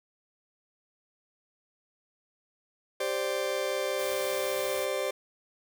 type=chord; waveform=40% pulse; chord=G suspended fourth; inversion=none; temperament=just; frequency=392 / 522.7 / 588 Hz; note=G4 / C5 / D5; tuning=0 / -2 / +2 cents; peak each=-34 / -31 / -32 dBFS; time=3-5.11 s; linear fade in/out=5 ms
type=noise; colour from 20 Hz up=white; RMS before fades=-41 dBFS; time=3.98-4.86 s; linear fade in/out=20 ms
effects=none